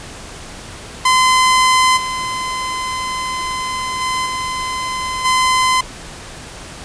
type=tone with level steps; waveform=sawtooth; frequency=1027 Hz; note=C6; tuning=33 cents flat; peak=-6 / -16 / -13 / -16 / -8 dBFS; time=1.05-5.81 s; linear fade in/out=5 ms; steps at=1.96 / 4 / 4.25 / 5.24 s; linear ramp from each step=20 ms; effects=pink hiss -33 dBFS RMS until 6.84 s + resampled to 22050 Hz